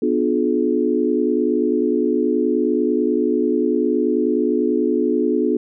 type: chord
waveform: sine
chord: B diminished seventh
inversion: none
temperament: just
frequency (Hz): 246.9 / 296.3 / 355.6 / 426.7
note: B3 / D4 / F4 / Ab4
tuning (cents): 0 / +15 / +31 / +47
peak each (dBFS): -21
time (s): 0.02-5.57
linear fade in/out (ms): 5
effects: none